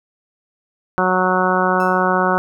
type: harmonic tone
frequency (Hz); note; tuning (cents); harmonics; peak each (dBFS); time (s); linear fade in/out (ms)
184.3; F#3; -7; 1 / 2 / 3 / 4 / 5 / 6 / 7 / 8; -22 / -22 / -22 / -22 / -22 / -22 / -22 / -22; 0.98-2.38; 0
type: tone with exponential decay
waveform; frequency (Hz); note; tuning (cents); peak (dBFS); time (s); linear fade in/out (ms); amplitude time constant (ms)
35% pulse; 1318.5; E6; 0; -29; 1.8-2.15; 1; 76
effects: none